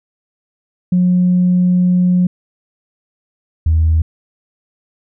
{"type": "tone pair in turn", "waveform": "sine", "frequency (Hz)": [180, 80.18], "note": ["F#3", "E2"], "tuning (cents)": [-47, -47], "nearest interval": "octave + major second", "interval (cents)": 1400, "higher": "first", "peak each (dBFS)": -8, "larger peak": "neither", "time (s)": [[0.92, 2.27], [3.66, 4.02]], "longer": "first", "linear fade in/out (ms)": 5, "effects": ["tanh soft clip ceiling -5 dBFS"]}